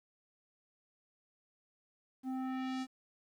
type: tone with low-pass filter sweep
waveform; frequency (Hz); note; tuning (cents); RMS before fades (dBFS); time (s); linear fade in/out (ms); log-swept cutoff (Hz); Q
square; 260; C4; -11; -38; 2.23-2.87; 50; 540 to 7700; 1
effects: 11-bit